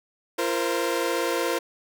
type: chord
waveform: sawtooth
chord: F suspended fourth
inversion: none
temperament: equal with one note detuned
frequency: 341.3 / 466.2 / 523.3 Hz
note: F4 / Bb4 / C5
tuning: -40 / 0 / 0 cents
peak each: -24 dBFS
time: 0.38-1.59 s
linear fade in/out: 10 ms
effects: none